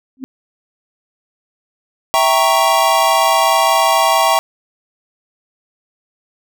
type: tone with exponential growth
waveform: sine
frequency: 261.6 Hz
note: C4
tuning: in tune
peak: -18 dBFS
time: 0.17-0.24 s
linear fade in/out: 0 ms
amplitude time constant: 15 ms
type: chord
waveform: square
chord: E diminished seventh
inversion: none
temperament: equal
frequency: 659.3 / 784 / 932.3 / 1108.7 Hz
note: E5 / G5 / Bb5 / Db6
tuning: 0 / 0 / 0 / 0 cents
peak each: -17 dBFS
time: 2.14-4.39 s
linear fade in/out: 0 ms
effects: none